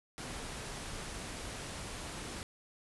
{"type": "low-pass noise", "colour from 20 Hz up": "pink", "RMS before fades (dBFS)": -43, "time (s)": [0.18, 2.43], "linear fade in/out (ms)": 0, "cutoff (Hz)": 11000, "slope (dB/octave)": 96, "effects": []}